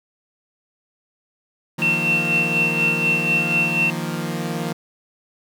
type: chord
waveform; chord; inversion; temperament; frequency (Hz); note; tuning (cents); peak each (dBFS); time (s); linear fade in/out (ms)
sawtooth; Eb suspended second; none; equal; 155.56 / 174.61 / 233.1; Eb3 / F3 / Bb3; 0 / 0 / 0; -24 / -23 / -25; 1.78-4.73; 10
type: tone with tremolo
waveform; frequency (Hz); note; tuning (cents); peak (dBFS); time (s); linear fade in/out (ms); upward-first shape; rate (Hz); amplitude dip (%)
sine; 2700; E7; +41; -15; 1.82-3.9; 0; sine; 4.1; 55
effects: none